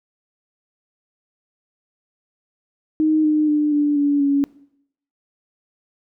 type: tone with pitch steps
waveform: sine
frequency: 311.1 / 304.9 / 298.8 / 292.8 / 286.9 / 281.2 Hz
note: D#4 / D#4 / D4 / D4 / D4 / C#4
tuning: 0 / -35 / +30 / -5 / -40 / +25 cents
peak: -14 dBFS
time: 3-4.44 s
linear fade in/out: 0 ms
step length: 240 ms
effects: noise-tail reverb RT60 0.7 s tail -21 dB re dry